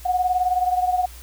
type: beating tone pair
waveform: sine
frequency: 726 / 745 Hz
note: F#5 / F#5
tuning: -33 / +12 cents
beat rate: 19 Hz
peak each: -19 / -24 dBFS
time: 0.05-1.06 s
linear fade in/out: 10 ms
effects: added 60 Hz sine -39 dBFS peak until 1.22 s + white hiss -45 dBFS RMS until 1.22 s